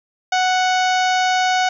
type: harmonic tone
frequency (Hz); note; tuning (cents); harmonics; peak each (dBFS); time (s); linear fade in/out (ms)
740; F#5; 0; 1 / 2 / 3 / 4 / 5 / 6 / 7 / 8 / 9; -16 / -22 / -26 / -28 / -30 / -32 / -33 / -34 / -35; 0.32-1.69; 5
effects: 9-bit